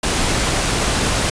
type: noise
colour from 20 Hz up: pink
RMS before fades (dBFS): -18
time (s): 0.03-1.3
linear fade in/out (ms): 5
effects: resampled to 22050 Hz